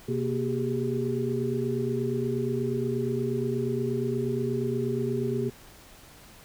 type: tone cluster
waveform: sine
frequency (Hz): 127.7 / 235.9 / 381.4 / 409.8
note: C3 / A#3 / G4 / G#4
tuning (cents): -42 / +21 / -47 / -23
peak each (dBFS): -31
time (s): 0.08-5.5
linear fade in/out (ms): 10
effects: pink hiss -51 dBFS RMS until 6.44 s